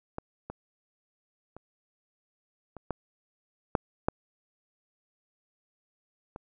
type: clicks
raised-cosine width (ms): 1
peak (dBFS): -20 / -23 / -30 / -28 / -16 / -9 / -10 / -26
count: 8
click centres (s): 0.184 / 0.5 / 1.566 / 2.767 / 2.907 / 3.752 / 4.085 / 6.361
effects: none